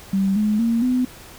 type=tone with pitch steps; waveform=sine; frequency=194.2 / 211.8 / 230.9 / 251.8 Hz; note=G3 / G#3 / A#3 / B3; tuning=-16 / +34 / -16 / +34 cents; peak=-16 dBFS; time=0.13-1.05 s; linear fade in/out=5 ms; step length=230 ms; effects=pink hiss -42 dBFS RMS until 1.38 s